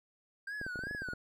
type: tone with vibrato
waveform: triangle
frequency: 1568 Hz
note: G6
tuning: in tune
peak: -36 dBFS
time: 0.47-1.14 s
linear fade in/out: 5 ms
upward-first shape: sine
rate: 2.7 Hz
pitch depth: 140 cents each way
type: clicks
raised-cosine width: 2 ms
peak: -30 dBFS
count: 11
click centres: 0.614 / 0.665 / 0.758 / 0.791 / 0.837 / 0.87 / 0.911 / 0.949 / 1.02 / 1.087 / 1.134 s
effects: none